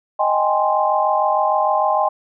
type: chord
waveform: sine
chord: Ab major seventh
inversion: second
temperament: equal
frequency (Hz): 622.3 / 784 / 830.6 / 1046.5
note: Eb5 / G5 / Ab5 / C6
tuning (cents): 0 / 0 / 0 / 0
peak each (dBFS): -20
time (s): 0.19-2.09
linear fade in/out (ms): 10
effects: none